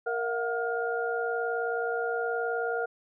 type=tone cluster; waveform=sine; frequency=466.7 / 672 / 731 / 1417 Hz; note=A#4 / E5 / F#5 / F6; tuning=+2 / +33 / -21 / +25 cents; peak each=-30 / -37 / -34 / -33 dBFS; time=0.06-2.86 s; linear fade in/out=10 ms; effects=none